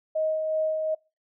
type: tone with tremolo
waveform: sine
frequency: 628 Hz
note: D#5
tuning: 16 cents sharp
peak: -22 dBFS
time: 0.15-0.95 s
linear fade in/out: 10 ms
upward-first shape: sine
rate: 2.7 Hz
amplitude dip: 35%
effects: noise-tail reverb RT60 0.3 s tail -26 dB re dry